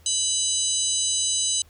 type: harmonic tone with a mistuned harmonic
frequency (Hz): 990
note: B5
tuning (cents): +4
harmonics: 3 / 4 / 5 / 6 / 7 / 8 / 9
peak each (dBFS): -30 / -28 / -37 / -27 / -37 / -26 / -31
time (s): 0.06-1.62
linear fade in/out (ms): 2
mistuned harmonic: 6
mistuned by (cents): +93
effects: added 79 Hz sine -52 dBFS peak until 1.69 s + pink hiss -58 dBFS RMS until 1.69 s